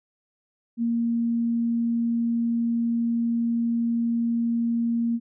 sine tone, 233.1 Hz, A#3, in tune, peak -21 dBFS, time 0.77-5.2 s, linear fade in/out 50 ms, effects none

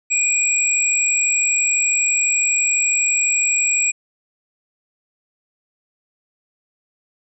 sine tone pair together, 2417 / 7673 Hz, D7 / A#8, +49 / +49 cents, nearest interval octave + minor sixth, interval 2000 cents, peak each -19 / -17 dBFS, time 0.1-3.92 s, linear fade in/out 20 ms, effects none

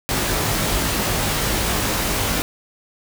pink noise with comb filter, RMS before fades -21 dBFS, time 0.09-2.42 s, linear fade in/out 0 ms, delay 19 ms, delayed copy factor +0.6, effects none

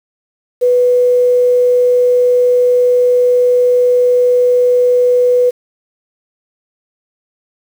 sine tone with quantisation, 493.9 Hz, B4, in tune, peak -7 dBFS, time 0.61-5.51 s, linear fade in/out 20 ms, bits 6, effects none

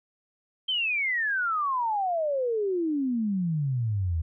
sine exponential sweep, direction down, 3168 to 77.6 Hz, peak -24 dBFS, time 0.68-4.22 s, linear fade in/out 10 ms, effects none

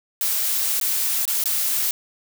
blue noise with dropouts, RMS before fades -22 dBFS, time 0.21-1.91 s, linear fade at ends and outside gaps 1 ms, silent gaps 0.8-0.812 / 1.254-1.278 / 1.439-1.457 s, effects none

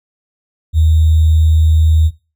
sine tone with sample-and-hold, 79.4 Hz, D#2, 36 cents sharp, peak -7 dBFS, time 0.73-2.11 s, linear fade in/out 50 ms, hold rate 3675 Hz, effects noise-tail reverb RT60 0.3 s tail -18 dB re dry

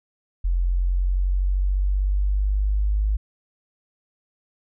sine linear sweep, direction up, 43.65 to 51.91 Hz, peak -18 dBFS, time 0.44-3.17 s, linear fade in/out 10 ms, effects none

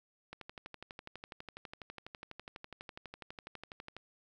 click train, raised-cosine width 0.3 ms, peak -29 dBFS, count 45, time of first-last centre 0.33-3.966 s, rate 12.1 Hz, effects 11-bit

